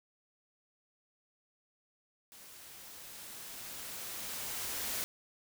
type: noise with level ramp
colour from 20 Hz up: white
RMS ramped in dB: -54 to -36 dBFS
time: 2.32-5.04 s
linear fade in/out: 0 ms
effects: none